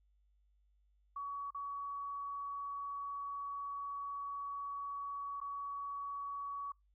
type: tone with dropouts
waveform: sine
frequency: 1129 Hz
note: C#6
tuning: 31 cents sharp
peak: -39 dBFS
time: 1.16-6.72 s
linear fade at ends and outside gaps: 5 ms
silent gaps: 1.506-1.546 / 5.403-5.413 s
effects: noise-tail reverb RT60 0.2 s tail -24 dB re dry + added 50 Hz sine -69 dBFS peak until 6.94 s